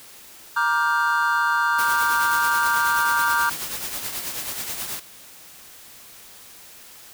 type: chord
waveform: triangle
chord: G minor seventh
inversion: first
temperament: just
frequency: 940.8 / 1176 / 1411.2 / 1568 Hz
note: Bb5 / D6 / F6 / G6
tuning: +16 / +2 / +18 / 0 cents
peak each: -22 dBFS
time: 0.56-3.5 s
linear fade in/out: 10 ms
type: noise with tremolo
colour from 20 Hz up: white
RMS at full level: -28 dBFS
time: 1.78-5 s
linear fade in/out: 10 ms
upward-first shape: triangle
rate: 9.3 Hz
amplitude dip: 55%
effects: white hiss -45 dBFS RMS until 7.13 s